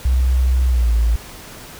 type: tone with pitch glide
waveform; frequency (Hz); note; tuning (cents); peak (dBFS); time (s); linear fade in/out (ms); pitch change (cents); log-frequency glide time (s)
sine; 63.6 to 56.66; C2 to A#1; -48 to -49; -12; 0.05-1.16; 5; -201; 0.68-0.92
effects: pink hiss -37 dBFS RMS until 1.79 s